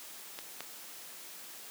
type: clicks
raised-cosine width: 0.2 ms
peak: -23 / -21 dBFS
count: 2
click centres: 0.389 / 0.606 s
effects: white hiss -48 dBFS RMS until 1.7 s + high-pass 200 Hz 12 dB/octave